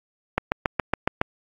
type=click train; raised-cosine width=0.5 ms; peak=-5 dBFS; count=7; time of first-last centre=0.38-1.214 s; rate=7.19 Hz; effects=AAC 48 kbps